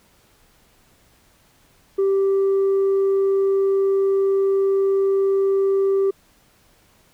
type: tone with tanh clipping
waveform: sine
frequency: 390.5 Hz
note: G4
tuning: 7 cents flat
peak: -16 dBFS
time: 1.98-6.11 s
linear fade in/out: 10 ms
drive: 1 dB
effects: pink hiss -57 dBFS RMS until 7.13 s